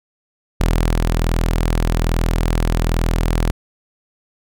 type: tone with ADSR envelope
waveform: sawtooth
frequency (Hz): 41.2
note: E1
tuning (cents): 0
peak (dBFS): -9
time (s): 0.6-3.51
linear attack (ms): 10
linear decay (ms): 380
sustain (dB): -2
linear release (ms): 5
effects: none